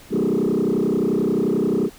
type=tone with frequency modulation; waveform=sine; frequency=306.8 Hz; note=D#4; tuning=24 cents flat; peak=-15 dBFS; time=0.1-1.9 s; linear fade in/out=50 ms; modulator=31.4 Hz; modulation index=4; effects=tanh soft clip ceiling -15 dBFS + pink hiss -46 dBFS RMS until 1.98 s